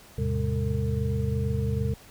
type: tone cluster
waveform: sine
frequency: 79.5 / 105.8 / 128.4 / 200.8 / 452.9 Hz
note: D#2 / G#2 / C3 / G3 / A#4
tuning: +38 / +33 / -32 / +42 / -50 cents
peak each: -29 / -31 / -28 / -33 / -34 dBFS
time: 0.18-1.94 s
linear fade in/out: 5 ms
effects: pink hiss -51 dBFS RMS until 2.1 s